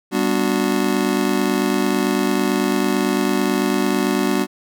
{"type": "chord", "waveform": "square", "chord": "G major seventh", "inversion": "none", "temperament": "just", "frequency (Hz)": [196, 245, 294, 367.5], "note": ["G3", "B3", "D4", "F#4"], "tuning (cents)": [0, -14, 2, -12], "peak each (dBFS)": -23, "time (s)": [0.11, 4.47], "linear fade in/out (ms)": 50, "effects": []}